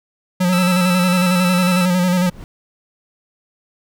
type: tone with vibrato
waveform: square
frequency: 180.4 Hz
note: F#3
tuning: 44 cents flat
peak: -14 dBFS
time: 0.4-2.3 s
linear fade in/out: 10 ms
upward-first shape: square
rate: 11 Hz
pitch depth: 36 cents each way
type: tone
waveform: 20% pulse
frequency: 1318.5 Hz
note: E6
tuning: in tune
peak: -16 dBFS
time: 0.52-1.86 s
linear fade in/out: 10 ms
type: noise with exponential growth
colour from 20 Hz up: brown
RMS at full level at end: -30 dBFS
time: 2.01-2.44 s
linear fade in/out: 0 ms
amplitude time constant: 93 ms
effects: none